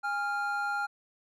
triangle tone pair together, 819 / 1395 Hz, G#5 / F6, -24 / -2 cents, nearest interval major sixth, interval 922 cents, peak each -31 / -29 dBFS, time 0.03-0.87 s, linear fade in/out 20 ms, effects none

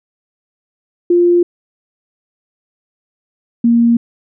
sine tone pair in turn, 349.2 / 234.3 Hz, F4 / A#3, 0 / +9 cents, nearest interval perfect fifth, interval 691 cents, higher first, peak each -7 dBFS, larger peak neither, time 1.1-1.43 / 3.64-3.97 s, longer neither, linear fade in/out 5 ms, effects none

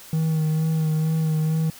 triangle tone with vibrato, 158 Hz, D#3, 27 cents sharp, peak -17 dBFS, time 0.13-1.7 s, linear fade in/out 2 ms, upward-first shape sine, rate 2.2 Hz, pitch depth 24 cents each way, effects white hiss -44 dBFS RMS until 1.79 s

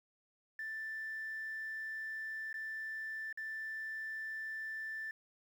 sine tone with dropouts, 1767 Hz, A6, 7 cents sharp, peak -38 dBFS, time 0.59-5.11 s, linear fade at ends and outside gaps 2 ms, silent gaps 2.529-2.541 / 3.327-3.374 s, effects tanh soft clip ceiling -36 dBFS + 11-bit

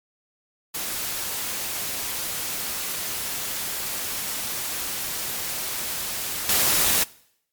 white noise with level steps, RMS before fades -29 / -20 dBFS, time 0.74-7.04 s, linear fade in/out 10 ms, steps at 6.49 s, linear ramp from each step 2 ms, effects noise-tail reverb RT60 0.7 s tail -22 dB re dry + MP3 96 kbps

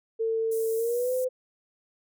sine tone with pitch glide, 449.3 to 510.2 Hz, A4 to C5, +36 to -44 cents, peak -24 dBFS, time 0.19-1.29 s, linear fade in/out 20 ms, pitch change +220 cents, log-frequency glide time 0.76-1.13 s
pink high-pass noise, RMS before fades -42 dBFS, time 0.51-1.25 s, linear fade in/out 10 ms, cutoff 7700 Hz, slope 24 dB/octave
effects none

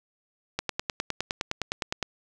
click train, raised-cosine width 0.2 ms, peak -10 dBFS, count 15, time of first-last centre 0.59-2.027 s, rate 9.74 Hz, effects none

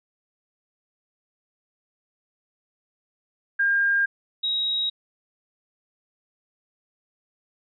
sine tone pair in turn, 1608 / 3809 Hz, G6 / A#7, +44 / +37 cents, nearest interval octave + minor third, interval 1493 cents, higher second, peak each -18 / -22 dBFS, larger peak first, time 3.59-4.06 / 4.43-4.9 s, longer neither, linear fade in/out 10 ms, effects none

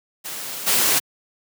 white noise with level steps, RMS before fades -31 / -18 dBFS, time 0.24-1 s, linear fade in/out 20 ms, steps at 0.66 s, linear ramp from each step 20 ms, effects high-pass 150 Hz 12 dB/octave

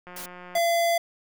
click train, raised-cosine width 0.5 ms, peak -28 dBFS, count 92, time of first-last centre 0.07-0.578 s, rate 179 Hz
white noise, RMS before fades -38 dBFS, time 0.16-0.26 s, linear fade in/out 5 ms
square tone, 680 Hz, F5, 46 cents flat, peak -21 dBFS, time 0.55-0.98 s, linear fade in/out 5 ms
effects none

